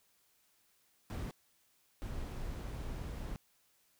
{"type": "noise bursts at uneven times", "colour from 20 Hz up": "brown", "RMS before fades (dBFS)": -41, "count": 2, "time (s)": [[1.1, 1.31], [2.02, 3.36]], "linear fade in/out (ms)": 0, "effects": ["white hiss -72 dBFS RMS until 3.99 s"]}